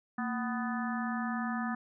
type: harmonic tone with a mistuned harmonic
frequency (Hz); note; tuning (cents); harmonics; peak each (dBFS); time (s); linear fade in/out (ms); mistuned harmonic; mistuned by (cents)
248.8; B3; +13; 1 / 3 / 4 / 5 / 6 / 7; -33 / -40 / -44 / -40 / -45 / -41; 0.18-1.75; 5; 1; -140
effects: none